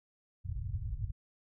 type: low-pass noise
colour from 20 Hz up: white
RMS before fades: -37 dBFS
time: 0.44-1.12 s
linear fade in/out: 20 ms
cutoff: 120 Hz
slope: 48 dB/octave
effects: none